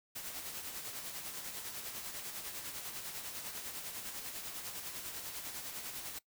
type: noise with tremolo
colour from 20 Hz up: white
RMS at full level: -42 dBFS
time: 0.15-6.19 s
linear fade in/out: 10 ms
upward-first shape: sine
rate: 10 Hz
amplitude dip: 45%
effects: noise-tail reverb RT60 0.1 s tail -20 dB re dry